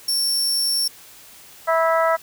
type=tone; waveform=sawtooth; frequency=5450 Hz; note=F8; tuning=43 cents flat; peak=-16 dBFS; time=0.08-0.88 s; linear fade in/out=5 ms
type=harmonic tone; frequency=327.2 Hz; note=E4; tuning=13 cents flat; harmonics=2 / 3 / 4 / 5 / 6; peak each=-18 / -23 / -21 / -30 / -28 dBFS; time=1.67-2.17 s; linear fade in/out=20 ms
effects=white hiss -45 dBFS RMS until 2.22 s